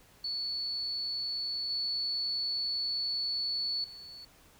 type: tone with level steps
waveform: sine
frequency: 4435 Hz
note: C#8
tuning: in tune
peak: -32 / -30 / -45 dBFS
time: 0.24-4.25 s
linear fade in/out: 5 ms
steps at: 1.7 / 3.84 s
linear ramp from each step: 2 ms
effects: pink hiss -60 dBFS RMS until 4.59 s